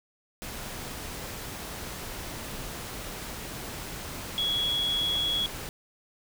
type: tone in noise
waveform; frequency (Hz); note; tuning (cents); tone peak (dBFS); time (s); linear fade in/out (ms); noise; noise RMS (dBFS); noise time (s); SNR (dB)
sine; 3346; G#7; +12; -25; 4.38-5.46; 0; pink; -38; 0.42-5.69; +10
effects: none